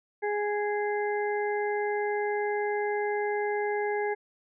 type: harmonic tone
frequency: 414.9 Hz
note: G#4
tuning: 2 cents flat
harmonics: 1 / 2 / 4 / 5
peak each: -28 / -32 / -37 / -38 dBFS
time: 0.22-4.15 s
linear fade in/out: 20 ms
effects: none